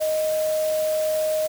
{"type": "tone in noise", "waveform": "sine", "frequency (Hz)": 622.3, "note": "D#5", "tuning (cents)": 0, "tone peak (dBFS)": -20, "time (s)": [0, 1.48], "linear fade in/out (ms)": 20, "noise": "white", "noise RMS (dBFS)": -35, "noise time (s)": [0, 1.48], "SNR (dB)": 12, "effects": []}